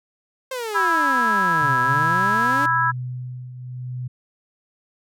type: exponential two-way sweep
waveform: sawtooth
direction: down then up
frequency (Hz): 534 to 123.1 to 296.9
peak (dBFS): -22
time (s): 0.51-2.66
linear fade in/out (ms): 5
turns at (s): 1.8
type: harmonic tone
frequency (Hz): 329.6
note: E4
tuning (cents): 0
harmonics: 3 / 4 / 5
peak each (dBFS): -21 / -21 / -21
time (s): 0.74-2.92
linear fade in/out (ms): 20
type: tone with tremolo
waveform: sine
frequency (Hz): 125.5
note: B2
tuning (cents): +28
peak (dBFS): -25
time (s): 1.61-4.08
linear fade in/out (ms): 10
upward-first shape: triangle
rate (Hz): 0.91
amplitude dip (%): 65
effects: none